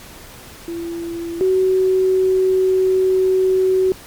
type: tone pair in turn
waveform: sine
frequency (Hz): 338 / 375.5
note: E4 / F#4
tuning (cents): +43 / +26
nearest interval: major second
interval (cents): 183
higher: second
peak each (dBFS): -23 / -12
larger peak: second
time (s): 0.68-1.41 / 1.41-3.92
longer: second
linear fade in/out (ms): 0
effects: pink hiss -39 dBFS RMS until 4.06 s + MP3 96 kbps